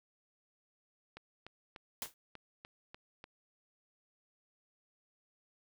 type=click train; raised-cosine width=0.3 ms; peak=-32 dBFS; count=8; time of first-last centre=1.17-3.241 s; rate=3.38 Hz
type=noise with exponential decay; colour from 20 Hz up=white; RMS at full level=-36 dBFS; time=2.02-2.14 s; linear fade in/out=1 ms; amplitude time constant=26 ms
effects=none